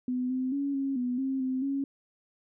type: tone with pitch steps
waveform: sine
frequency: 251.3 / 257.6 / 280.4 / 272.9 / 247.5 / 266.9 / 259.2 / 275.6 Hz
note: B3 / C4 / C#4 / C#4 / B3 / C4 / C4 / C#4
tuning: +30 / -27 / +20 / -27 / +4 / +35 / -16 / -10 cents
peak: -27 dBFS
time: 0.08-1.84 s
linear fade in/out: 2 ms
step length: 220 ms
effects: none